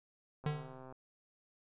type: click train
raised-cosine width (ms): 1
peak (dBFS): -38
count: 64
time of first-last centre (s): 0.44-0.925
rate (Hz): 130
type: tone with exponential decay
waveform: square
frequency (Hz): 149.7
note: D3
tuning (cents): +33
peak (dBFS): -31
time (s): 0.46-0.86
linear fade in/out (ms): 2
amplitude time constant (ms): 85
effects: resampled to 8000 Hz